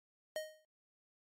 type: tone with exponential decay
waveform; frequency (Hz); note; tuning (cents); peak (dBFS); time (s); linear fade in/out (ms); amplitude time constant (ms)
square; 622.3; D#5; 0; -35; 0.36-0.65; 1; 63
effects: MP3 64 kbps